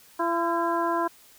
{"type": "harmonic tone with a mistuned harmonic", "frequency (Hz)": 338.5, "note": "E4", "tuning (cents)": 46, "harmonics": [1, 2, 3, 4, 5], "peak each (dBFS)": [-28, -29, -26, -34, -36], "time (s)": [0.19, 1.08], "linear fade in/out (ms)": 10, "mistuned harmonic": 5, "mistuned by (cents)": -75, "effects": ["white hiss -54 dBFS RMS until 1.38 s"]}